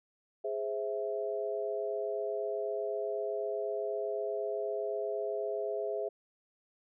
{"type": "chord", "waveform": "sine", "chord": "Ab augmented", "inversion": "none", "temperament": "equal", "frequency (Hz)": [415.3, 523.3, 659.3], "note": ["Ab4", "C5", "E5"], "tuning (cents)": [0, 0, 0], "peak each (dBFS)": [-35, -39, -36], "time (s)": [0.44, 6.09], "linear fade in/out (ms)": 10, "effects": []}